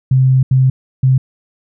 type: tone bursts at uneven times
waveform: sine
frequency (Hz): 130.81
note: C3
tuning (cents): 0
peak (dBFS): -7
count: 3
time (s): 0.11-0.43 / 0.51-0.7 / 1.03-1.18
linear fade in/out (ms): 5
effects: none